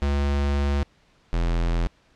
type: tone pair in turn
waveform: square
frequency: 70.8 / 42.32 Hz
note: C#2 / E1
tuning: +37 / +46 cents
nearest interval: major sixth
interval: 891 cents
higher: first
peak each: -21 dBFS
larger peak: neither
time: 0.02-0.83 / 1.33-1.87 s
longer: first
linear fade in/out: 0 ms
effects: pink hiss -60 dBFS RMS until 2.15 s + low-pass 5000 Hz 12 dB/octave